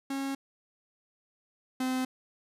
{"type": "tone pair in turn", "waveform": "45% pulse", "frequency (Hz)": [272.9, 257.6], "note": ["C#4", "C4"], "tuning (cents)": [-27, -27], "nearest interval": "minor second", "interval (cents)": 100, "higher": "first", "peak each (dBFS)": [-31, -28], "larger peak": "second", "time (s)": [[0.1, 0.35], [1.8, 2.05]], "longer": "neither", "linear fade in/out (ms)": 5, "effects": ["resampled to 32000 Hz"]}